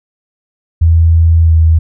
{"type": "tone with pitch glide", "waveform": "sine", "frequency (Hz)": [82.41, 80.81], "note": ["E2", "E2"], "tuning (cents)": [0, -34], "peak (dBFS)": -4, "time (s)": [0.81, 1.79], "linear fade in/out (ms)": 10, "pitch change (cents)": -34, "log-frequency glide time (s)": [1.42, 1.53], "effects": []}